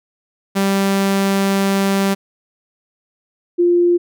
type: tone pair in turn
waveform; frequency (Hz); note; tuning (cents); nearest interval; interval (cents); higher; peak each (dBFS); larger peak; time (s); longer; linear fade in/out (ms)
sawtooth / sine; 196 / 349.2; G3 / F4; 0 / 0; minor seventh; 1000; second; -10; neither; 0.55-2.15 / 3.58-3.98; first; 20
effects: none